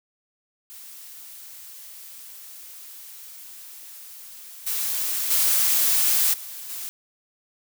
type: noise with level steps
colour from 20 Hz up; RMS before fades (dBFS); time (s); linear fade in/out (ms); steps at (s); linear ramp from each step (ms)
blue; -42 / -26 / -20 / -37 / -33; 0.7-6.89; 0; 4.66 / 5.3 / 6.33 / 6.69; 10
effects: none